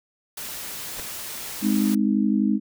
white noise, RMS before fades -34 dBFS, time 0.37-1.95 s, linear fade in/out 5 ms
pink noise with exponential growth, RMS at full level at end -32 dBFS, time 0.9-1 s, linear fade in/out 1 ms, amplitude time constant 20 ms
sine chord, Ab major, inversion none, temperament just, 207.7 / 259.6 / 311.5 Hz, Ab3 / C4 / Eb4, 0 / -13 / +2 cents, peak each -20 / -24 / -25 dBFS, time 1.61-2.6 s, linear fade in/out 50 ms
effects none

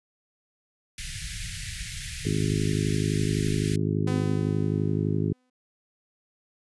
pink band-stop noise, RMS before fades -35 dBFS, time 0.98-3.76 s, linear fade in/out 2 ms, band 160 to 1700 Hz, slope 48 dB/octave
harmonic tone, 51.8 Hz, G#1, 4 cents flat, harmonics 2 / 3 / 4 / 5 / 6 / 7 / 8, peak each -28 / -27 / -33 / -32 / -34 / -34 / -35 dBFS, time 2.25-5.33 s, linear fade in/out 5 ms
sawtooth tone with exponential decay, 252.5 Hz, B3, 39 cents sharp, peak -25 dBFS, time 4.07-5.5 s, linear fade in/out 5 ms, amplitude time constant 310 ms
effects resampled to 24000 Hz

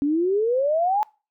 sine exponential sweep, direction up, 277.2 to 868 Hz, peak -18 dBFS, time 0.02-1.03 s, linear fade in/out 0 ms, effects noise-tail reverb RT60 0.3 s tail -23 dB re dry

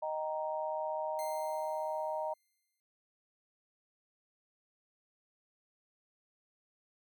sine chord, Eb major, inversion none, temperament just, 622.3 / 777.8 / 933.4 Hz, Eb5 / G5 / Bb5, 0 / -14 / +2 cents, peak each -36 / -42 / -38 dBFS, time 0.02-2.34 s, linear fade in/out 10 ms
5% pulse tone with exponential decay, 2094 Hz, C7, 1 cent sharp, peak -35 dBFS, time 1.19-2.8 s, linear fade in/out 0 ms, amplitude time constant 350 ms
effects none

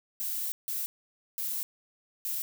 violet noise bursts at uneven times, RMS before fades -33 dBFS, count 4, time 0.2-0.52 / 0.68-0.86 / 1.38-1.63 / 2.25-2.42 s, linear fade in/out 0 ms, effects none

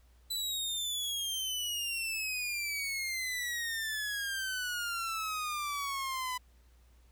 sawtooth exponential sweep, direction down, 4000 to 996 Hz, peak -30 dBFS, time 0.3-6.38 s, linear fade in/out 10 ms, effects added 60 Hz sine -59 dBFS peak until 7.11 s + pink hiss -70 dBFS RMS until 7.11 s

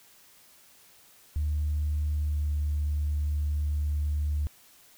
sine tone with pitch glide, 75 to 74.22 Hz, D2 to D2, +37 to +19 cents, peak -24 dBFS, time 1.36-4.47 s, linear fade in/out 0 ms, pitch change -18 cents, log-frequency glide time 2.26-2.35 s, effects tanh soft clip ceiling -21 dBFS + white hiss -57 dBFS RMS until 4.97 s

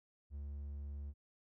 triangle tone, 71.5 Hz, D2, 46 cents flat, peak -40 dBFS, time 0.3-1.14 s, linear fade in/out 50 ms, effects none

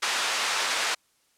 pink band-pass noise, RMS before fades -27 dBFS, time 0.02-0.95 s, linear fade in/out 10 ms, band 1000 to 7000 Hz, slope 12 dB/octave, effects white hiss -67 dBFS RMS until 1.37 s + low-pass 11000 Hz 12 dB/octave

